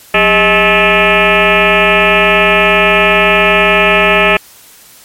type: tone with frequency modulation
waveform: sine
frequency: 1520 Hz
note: F#6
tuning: 46 cents sharp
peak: -5 dBFS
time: 0.14-4.37 s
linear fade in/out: 5 ms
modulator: 223 Hz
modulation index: 5.6
effects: white hiss -39 dBFS RMS until 5.04 s + MP3 64 kbps